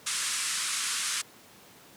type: band-pass noise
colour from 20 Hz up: white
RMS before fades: -31 dBFS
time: 0.06-1.22 s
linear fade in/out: 10 ms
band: 1100 to 10000 Hz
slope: 48 dB/octave
effects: pink hiss -53 dBFS RMS until 1.96 s + high-pass 150 Hz 12 dB/octave